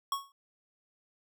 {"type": "tone with exponential decay", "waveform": "square", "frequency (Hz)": 1105, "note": "C#6", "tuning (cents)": -6, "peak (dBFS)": -27, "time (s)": [0.12, 0.32], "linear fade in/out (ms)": 2, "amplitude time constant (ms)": 42, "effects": []}